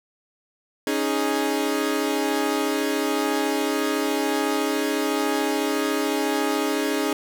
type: chord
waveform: sawtooth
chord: C# suspended second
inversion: none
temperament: equal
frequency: 277.2 / 311.1 / 415.3 Hz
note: C#4 / D#4 / G#4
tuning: 0 / 0 / 0 cents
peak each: -22 dBFS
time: 0.87-7.13 s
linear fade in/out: 2 ms
effects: none